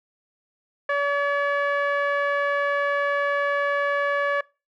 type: tone with low-pass filter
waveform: sawtooth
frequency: 570 Hz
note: C#5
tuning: 48 cents sharp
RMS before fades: -23 dBFS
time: 0.89-4.41 s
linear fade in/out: 5 ms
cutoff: 1700 Hz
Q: 3.1
effects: noise-tail reverb RT60 0.3 s tail -24 dB re dry